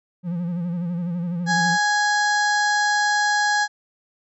triangle tone with vibrato, 173.7 Hz, F3, 9 cents flat, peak -21 dBFS, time 0.23-1.78 s, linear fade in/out 50 ms, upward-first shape sine, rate 12 Hz, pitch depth 68 cents each way
harmonic tone, 830.6 Hz, G#5, in tune, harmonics 1 / 2 / 4 / 5 / 6 / 7 / 8 / 9, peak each -21 / -20 / -38 / -30 / -33 / -34 / -38 / -36 dBFS, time 1.46-3.68 s, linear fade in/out 50 ms
effects none

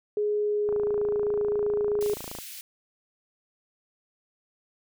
sine tone with pitch glide, 417.8 to 414.9 Hz, G#4 to G#4, +10 to -2 cents, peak -23 dBFS, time 0.17-2.14 s, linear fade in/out 2 ms, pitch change -12 cents, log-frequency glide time 0.38-0.85 s
click train, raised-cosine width 1 ms, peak -24 dBFS, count 48, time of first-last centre 0.69-2.387 s, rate 27.7 Hz
white high-pass noise, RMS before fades -41 dBFS, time 2.01-2.61 s, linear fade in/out 0 ms, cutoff 2000 Hz, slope 24 dB/octave
effects none

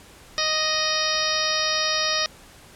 harmonic tone with a mistuned harmonic, 622.3 Hz, D#5, in tune, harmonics 1 / 2 / 3 / 4 / 5 / 6 / 7 / 8 / 9, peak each -30 / -29 / -29 / -32 / -33 / -29 / -31 / -28 / -28 dBFS, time 0.38-2.26 s, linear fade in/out 0 ms, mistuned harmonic 5, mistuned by -25 cents, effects pink hiss -48 dBFS RMS until 2.75 s + low-pass 12000 Hz 12 dB/octave

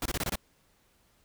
pink noise bursts, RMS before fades -31 dBFS, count 6, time 0.02-0.356 s, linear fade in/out 2 ms, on 36 ms, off 24 ms, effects pink hiss -67 dBFS RMS until 1.24 s

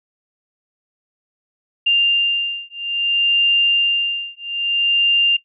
sine beating tone pair, 2794 / 2794.6 Hz, F7 / F7, 0 / 0 cents, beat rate 0.6 Hz, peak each -17 dBFS, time 1.86-5.37 s, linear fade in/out 10 ms, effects noise-tail reverb RT60 0.1 s tail -18 dB re dry

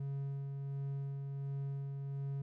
triangle tone with tremolo, 138.59 Hz, C#3, in tune, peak -34 dBFS, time 0-2.42 s, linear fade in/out 5 ms, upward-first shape sine, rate 1.4 Hz, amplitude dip 30%, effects none

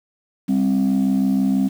sine tone pair together, 197.55 / 263.7 Hz, G3 / C4, +14 / +14 cents, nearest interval perfect fourth, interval 500 cents, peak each -16 dBFS, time 0.48-1.69 s, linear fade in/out 20 ms, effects tanh soft clip ceiling -12 dBFS + 7-bit

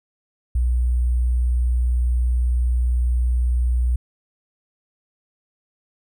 sine tone with sample-and-hold, 61 Hz, B1, 21 cents flat, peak -16 dBFS, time 0.55-3.96 s, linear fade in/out 5 ms, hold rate 8820 Hz, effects none

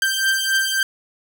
sawtooth beating tone pair, 1568 / 1571.7 Hz, G6 / G6, 0 / +4 cents, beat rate 3.7 Hz, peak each -16 / -18 dBFS, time 0.02-0.83 s, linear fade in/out 2 ms, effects none

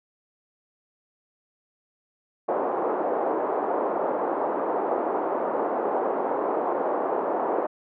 pink band-pass noise, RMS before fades -26 dBFS, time 2.48-7.67 s, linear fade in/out 10 ms, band 350 to 990 Hz, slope 24 dB/octave, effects none

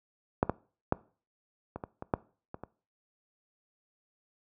clicks, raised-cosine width 1 ms, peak -9 / -13 / -10 / -23 / -23 / -24 / -11 / -25 / -26 dBFS, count 9, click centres 0.429 / 0.496 / 0.924 / 1.76 / 1.838 / 2.024 / 2.138 / 2.544 / 2.636 s, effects noise-tail reverb RT60 0.4 s tail -21 dB re dry + high-pass 60 Hz 12 dB/octave

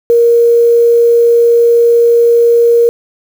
sine tone with quantisation, 469.7 Hz, A#4, 13 cents sharp, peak -4 dBFS, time 0.1-2.89 s, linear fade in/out 0 ms, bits 5, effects none

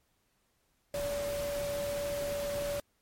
sine tone in noise, 574 Hz, D5, 40 cents flat, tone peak -32 dBFS, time 0.94-2.8 s, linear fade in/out 2 ms, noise pink, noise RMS -41 dBFS, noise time 0.94-2.8 s, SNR +6 dB, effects pink hiss -74 dBFS RMS until 3.01 s + MP3 64 kbps

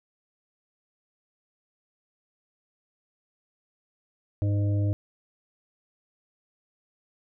harmonic tone, 102 Hz, G#2, 31 cents flat, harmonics 1 / 3 / 5 / 6, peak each -22 / -33 / -42 / -40 dBFS, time 4.42-4.93 s, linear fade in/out 0 ms, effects none

